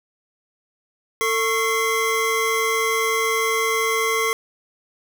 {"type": "tone cluster", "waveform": "square", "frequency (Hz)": [448.9, 1101, 2067], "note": ["A4", "C#6", "C7"], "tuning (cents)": [35, -12, -22], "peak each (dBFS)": -24, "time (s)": [1.21, 4.33], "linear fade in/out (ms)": 0, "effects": []}